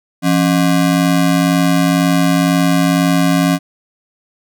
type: ring-modulated tone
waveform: square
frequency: 222.9 Hz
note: A3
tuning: 23 cents sharp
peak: -8 dBFS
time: 0.22-3.59 s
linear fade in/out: 50 ms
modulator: 51 Hz
effects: none